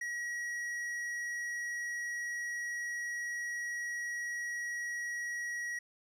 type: tone with tanh clipping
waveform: sine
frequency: 1911 Hz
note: A#6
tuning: 43 cents sharp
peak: -37 dBFS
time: 0.01-5.79 s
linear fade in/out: 5 ms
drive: 10 dB
effects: none